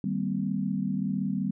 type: tone cluster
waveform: sine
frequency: 153 / 194.8 / 230.4 / 255.8 Hz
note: D#3 / G3 / A#3 / C4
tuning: -29 / -11 / -20 / -39 cents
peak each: -35 / -28 / -35 / -33 dBFS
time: 0.04-1.51 s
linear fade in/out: 2 ms
effects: none